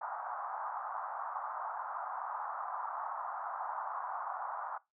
pink band-pass noise, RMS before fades -40 dBFS, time 0.01-4.78 s, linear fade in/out 5 ms, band 750 to 1300 Hz, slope 48 dB/octave, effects noise-tail reverb RT60 0.2 s tail -20 dB re dry

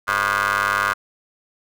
20% pulse ring-modulated tone, 100 Hz, G2, 35 cents sharp, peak -10 dBFS, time 0.07-0.94 s, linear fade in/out 20 ms, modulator 1320 Hz, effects none

